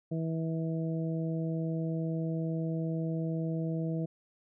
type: harmonic tone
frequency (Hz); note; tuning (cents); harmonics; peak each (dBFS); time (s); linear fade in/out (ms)
162.3; E3; -27; 1 / 2 / 3 / 4; -31 / -37 / -41 / -43; 0.11-4.06; 10
effects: none